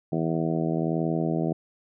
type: harmonic tone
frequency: 81.4 Hz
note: E2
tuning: 21 cents flat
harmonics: 2 / 3 / 4 / 5 / 6 / 7 / 8 / 9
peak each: -27 / -31 / -29 / -33 / -37 / -38 / -34 / -38 dBFS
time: 0.12-1.53 s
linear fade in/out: 5 ms
effects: none